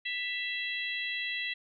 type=harmonic tone with a mistuned harmonic; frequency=659.3 Hz; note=E5; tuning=in tune; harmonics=3 / 4 / 5 / 6; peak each=-35 / -37 / -39 / -41 dBFS; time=0.05-1.54 s; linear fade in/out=10 ms; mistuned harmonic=4; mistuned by=+28 cents; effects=none